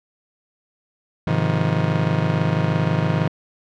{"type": "chord", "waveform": "40% pulse", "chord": "F minor seventh", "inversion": "first", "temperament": "just", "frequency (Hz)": [104.77, 130.96, 157.15, 174.61], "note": ["Ab2", "C3", "Eb3", "F3"], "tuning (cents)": [16, 2, 18, 0], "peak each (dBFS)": [-25, -23, -20, -24], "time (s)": [1.27, 3.28], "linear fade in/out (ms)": 5, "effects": ["low-pass 3000 Hz 12 dB/octave"]}